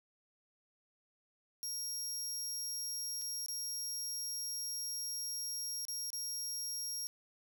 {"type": "tone with dropouts", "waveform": "25% pulse", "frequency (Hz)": 5600, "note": "F8", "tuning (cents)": 4, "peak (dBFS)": -33, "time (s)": [1.63, 7.07], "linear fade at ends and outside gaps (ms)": 0, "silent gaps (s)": [[3.215, 3.219], [3.461, 3.484], [5.852, 5.883], [6.103, 6.131]], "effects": ["11-bit"]}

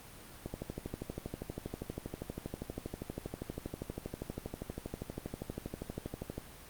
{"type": "click train", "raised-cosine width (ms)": 2, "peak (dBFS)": -24, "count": 75, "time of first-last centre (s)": [0.46, 6.38], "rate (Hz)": 12.5, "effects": ["pink hiss -52 dBFS RMS until 6.69 s", "Opus 32 kbps"]}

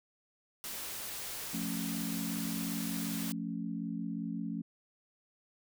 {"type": "noise", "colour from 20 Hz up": "white", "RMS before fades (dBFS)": -41, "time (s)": [0.64, 3.32], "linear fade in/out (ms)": 0}
{"type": "chord", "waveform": "sine", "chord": "F augmented", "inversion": "none", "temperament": "equal", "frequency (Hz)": [174.61, 220, 277.2], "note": ["F3", "A3", "C#4"], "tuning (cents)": [0, 0, 0], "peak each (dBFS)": [-39, -38, -40], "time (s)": [1.53, 4.62], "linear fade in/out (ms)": 10}
{"effects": []}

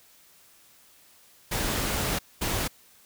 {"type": "noise bursts at uneven times", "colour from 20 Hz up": "pink", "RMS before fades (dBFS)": -28, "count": 2, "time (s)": [[1.51, 2.19], [2.41, 2.68]], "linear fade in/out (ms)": 10, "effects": ["white hiss -57 dBFS RMS until 3.05 s"]}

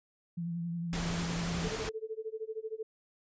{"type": "tone with vibrato", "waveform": "sine", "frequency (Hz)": 170, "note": "F3", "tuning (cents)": -46, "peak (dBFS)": -33, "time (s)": [0.37, 1.69], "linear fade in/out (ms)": 10, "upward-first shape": "triangle", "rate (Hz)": 11, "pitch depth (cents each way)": 38}
{"type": "noise", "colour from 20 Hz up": "pink", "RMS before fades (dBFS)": -37, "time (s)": [0.93, 1.89], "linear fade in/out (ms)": 0}
{"type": "tone with tremolo", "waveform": "sine", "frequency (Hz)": 440, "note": "A4", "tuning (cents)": 0, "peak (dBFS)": -33, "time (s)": [1.64, 2.83], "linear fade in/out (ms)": 5, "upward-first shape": "sine", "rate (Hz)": 13, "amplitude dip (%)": 95}
{"effects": ["resampled to 16000 Hz"]}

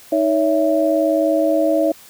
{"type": "tone cluster", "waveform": "sine", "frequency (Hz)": [313.7, 562, 661], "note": ["D#4", "C#5", "E5"], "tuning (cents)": [14, 24, 5], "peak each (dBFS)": -18, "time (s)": [0.12, 1.92], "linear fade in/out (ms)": 5, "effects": ["white hiss -44 dBFS RMS until 2.09 s"]}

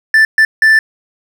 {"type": "tone bursts at uneven times", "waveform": "triangle", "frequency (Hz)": 1765, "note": "A6", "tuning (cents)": 5, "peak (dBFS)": -3, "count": 3, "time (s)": [[0.14, 0.25], [0.38, 0.45], [0.62, 0.79]], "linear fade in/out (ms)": 2, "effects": []}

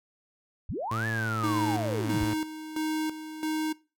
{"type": "linear two-way sweep", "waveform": "sine", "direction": "up then down", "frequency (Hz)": [40.49, 1760, 40.49], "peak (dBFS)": -30, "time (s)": [0.69, 2.24], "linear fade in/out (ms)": 0, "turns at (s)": 1.07}
{"type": "tone with pitch glide", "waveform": "sawtooth", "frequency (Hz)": [111.8, 109.56], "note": ["A2", "A2"], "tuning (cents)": [28, -7], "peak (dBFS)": -26, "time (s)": [0.91, 2.34], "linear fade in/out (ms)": 5, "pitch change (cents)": -35, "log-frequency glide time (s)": [1.13, 1.49]}
{"type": "tone with tremolo", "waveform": "square", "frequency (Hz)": 311.9, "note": "D#4", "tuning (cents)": 4, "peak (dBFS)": -28, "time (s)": [1.43, 3.73], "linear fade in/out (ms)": 10, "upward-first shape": "square", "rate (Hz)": 1.5, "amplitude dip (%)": 70}
{"effects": ["noise-tail reverb RT60 0.3 s tail -21 dB re dry"]}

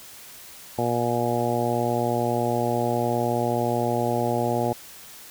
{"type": "harmonic tone", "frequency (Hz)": 119.3, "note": "A#2", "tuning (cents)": 41, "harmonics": [1, 2, 3, 4, 5, 6, 7], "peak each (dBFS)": [-29, -29, -29, -29, -29, -29, -29], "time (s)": [0.78, 4.73], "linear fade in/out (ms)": 5, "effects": ["white hiss -44 dBFS RMS until 5.3 s"]}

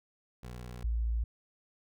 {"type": "tone pair in turn", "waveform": ["20% pulse", "sine"], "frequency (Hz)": [60.9, 57], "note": ["B1", "A#1"], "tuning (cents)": [-24, -38], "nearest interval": "minor second", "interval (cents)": 114, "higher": "first", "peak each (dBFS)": [-37, -28], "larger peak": "second", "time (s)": [[0.43, 0.84], [0.84, 1.24]], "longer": "first", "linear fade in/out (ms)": 5, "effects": []}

